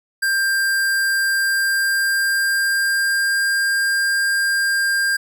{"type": "tone with pitch glide", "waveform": "square", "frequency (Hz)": [1589, 1600.1], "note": ["G6", "G6"], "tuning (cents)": [23, 35], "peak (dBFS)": -17, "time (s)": [0.22, 5.17], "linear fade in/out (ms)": 10, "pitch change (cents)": 12, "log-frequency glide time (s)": [1.31, 3.42], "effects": []}